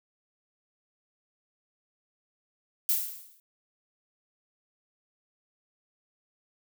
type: noise with exponential decay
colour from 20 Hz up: violet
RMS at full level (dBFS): -23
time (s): 2.89-3.4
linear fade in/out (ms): 1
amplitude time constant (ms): 110
effects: none